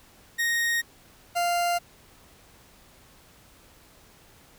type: tone pair in turn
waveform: 40% pulse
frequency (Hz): 1864.7 / 696.7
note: A#6 / F5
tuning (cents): 0 / -4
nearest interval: octave + perfect fourth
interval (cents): 1704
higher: first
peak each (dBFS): -22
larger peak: neither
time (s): 0.38-0.82 / 1.35-1.79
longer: neither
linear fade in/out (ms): 20
effects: pink hiss -55 dBFS RMS until 4.58 s